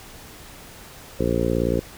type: harmonic tone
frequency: 58.27 Hz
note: A#1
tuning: in tune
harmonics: 1 / 2 / 3 / 4 / 5 / 6 / 7 / 8 / 9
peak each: -28 / -28 / -28 / -28 / -28 / -28 / -28 / -28 / -28 dBFS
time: 1.19-1.8 s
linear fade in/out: 10 ms
effects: pink hiss -43 dBFS RMS until 1.97 s